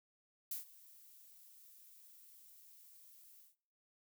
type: noise with ADSR envelope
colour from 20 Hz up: violet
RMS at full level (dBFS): -40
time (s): 0.51-3.56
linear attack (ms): 4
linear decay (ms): 130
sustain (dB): -21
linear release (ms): 160
effects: noise-tail reverb RT60 0.7 s tail -25 dB re dry